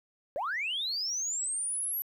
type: linear sweep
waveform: sine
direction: up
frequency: 505 to 11870 Hz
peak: -29 dBFS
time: 0.36-2.02 s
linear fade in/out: 0 ms
effects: tanh soft clip ceiling -26 dBFS + 11-bit